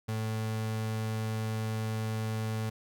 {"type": "tone", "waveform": "35% pulse", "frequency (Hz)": 110, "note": "A2", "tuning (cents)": 0, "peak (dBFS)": -29, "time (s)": [0.08, 2.7], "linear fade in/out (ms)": 10, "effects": []}